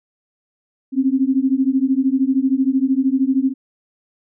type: beating tone pair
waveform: sine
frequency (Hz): 259.3 / 272.3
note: C4 / C#4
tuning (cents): -15 / -31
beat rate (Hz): 13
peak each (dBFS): -17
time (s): 0.92-3.54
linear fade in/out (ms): 50
effects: none